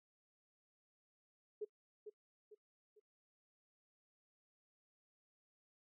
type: tone with echo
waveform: sine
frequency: 422.4 Hz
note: G#4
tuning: 29 cents sharp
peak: -39 dBFS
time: 1.61-1.65 s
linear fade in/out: 10 ms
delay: 450 ms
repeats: 3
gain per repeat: -8 dB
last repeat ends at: 3 s
effects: noise-tail reverb RT60 0.1 s tail -23 dB re dry